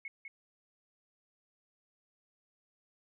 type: tone with echo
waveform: sine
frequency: 2187 Hz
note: C#7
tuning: 24 cents flat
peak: -39 dBFS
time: 0.05-0.08 s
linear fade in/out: 2 ms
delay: 200 ms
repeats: 1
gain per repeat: -4 dB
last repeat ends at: 0.28 s
effects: none